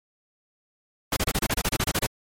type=noise bursts; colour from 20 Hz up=pink; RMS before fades=-24 dBFS; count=13; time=1.12-2.066 s; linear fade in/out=5 ms; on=46 ms; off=29 ms; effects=MP3 64 kbps